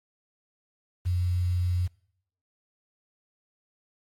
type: tone with quantisation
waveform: sine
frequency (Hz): 89.3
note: F2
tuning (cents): +39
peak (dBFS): -23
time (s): 1.05-1.88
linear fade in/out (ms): 20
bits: 8
effects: noise-tail reverb RT60 0.7 s tail -24 dB re dry + AAC 48 kbps